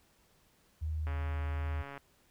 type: tone with vibrato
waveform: sine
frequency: 77.78 Hz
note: D#2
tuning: in tune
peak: -32 dBFS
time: 0.81-1.83 s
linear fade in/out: 20 ms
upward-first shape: sine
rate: 2.6 Hz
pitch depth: 9 cents each way
type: click train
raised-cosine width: 0.5 ms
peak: -30 dBFS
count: 128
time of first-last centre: 1.07-1.977 s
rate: 140 Hz
effects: pink hiss -68 dBFS RMS until 2.3 s